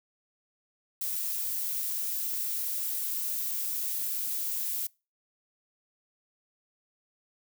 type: noise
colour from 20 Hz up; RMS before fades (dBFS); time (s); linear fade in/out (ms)
violet; -32; 1.01-4.87; 5
effects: noise-tail reverb RT60 0.3 s tail -25 dB re dry